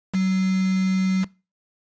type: tone with quantisation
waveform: sine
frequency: 188.5 Hz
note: F#3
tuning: 32 cents sharp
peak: -18 dBFS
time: 0.13-1.25 s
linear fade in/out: 20 ms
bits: 5
effects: noise-tail reverb RT60 0.3 s tail -22 dB re dry + resampled to 16000 Hz